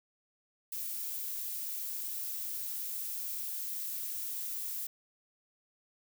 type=noise; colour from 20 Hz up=violet; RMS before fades=-38 dBFS; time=0.72-4.87 s; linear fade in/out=5 ms; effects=none